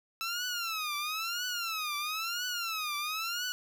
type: tone with vibrato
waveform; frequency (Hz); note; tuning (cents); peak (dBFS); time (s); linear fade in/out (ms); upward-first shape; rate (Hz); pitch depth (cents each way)
15% pulse; 1318.5; E6; 0; -26; 0.21-3.52; 0; triangle; 1; 220
effects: none